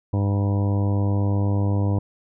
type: harmonic tone with a mistuned harmonic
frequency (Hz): 100.4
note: G2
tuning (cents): +42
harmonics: 1 / 2 / 3 / 4 / 5 / 6 / 7 / 8 / 9 / 10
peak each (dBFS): -19 / -28 / -29 / -37 / -34 / -38 / -40 / -42 / -44 / -39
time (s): 0.13-1.99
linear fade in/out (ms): 5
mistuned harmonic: 10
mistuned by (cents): -57
effects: none